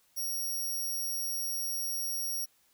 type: tone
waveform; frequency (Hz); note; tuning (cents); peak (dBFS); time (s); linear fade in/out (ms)
5% pulse; 5630; F8; +13; -26; 0.16-2.46; 20
effects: white hiss -68 dBFS RMS until 2.73 s